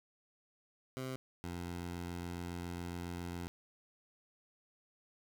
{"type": "tone pair in turn", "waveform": "15% pulse", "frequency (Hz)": [130.4, 87.26], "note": ["C3", "F2"], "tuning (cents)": [-5, -1], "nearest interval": "perfect fifth", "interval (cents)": 696, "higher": "first", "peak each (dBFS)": [-33, -34], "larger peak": "first", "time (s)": [[0.97, 1.16], [1.44, 3.48]], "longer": "second", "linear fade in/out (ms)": 0, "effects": []}